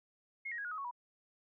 sine tone with pitch steps, 2154 / 1886 / 1651.4 / 1446 / 1266.1 / 1108.6 / 970.6 Hz, C7 / A#6 / G#6 / F#6 / D#6 / C#6 / B5, +50 / +20 / -10 / -40 / +30 / 0 / -30 cents, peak -38 dBFS, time 0.45-0.912 s, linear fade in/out 10 ms, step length 66 ms, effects none

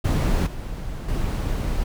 brown noise with level steps, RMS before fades -19 / -31 / -24 dBFS, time 0.04-1.84 s, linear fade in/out 10 ms, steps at 0.46 / 1.08 s, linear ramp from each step 10 ms, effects none

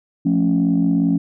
sine chord, F augmented, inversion none, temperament equal, 174.61 / 220 / 277.2 Hz, F3 / A3 / C#4, 0 / 0 / 0 cents, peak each -17 / -20 / -16 dBFS, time 0.25-1.18 s, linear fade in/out 10 ms, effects tanh soft clip ceiling -8 dBFS

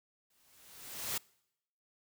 white noise with exponential growth, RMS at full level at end -34 dBFS, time 0.3-1.18 s, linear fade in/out 5 ms, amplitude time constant 190 ms, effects noise-tail reverb RT60 0.8 s tail -25 dB re dry

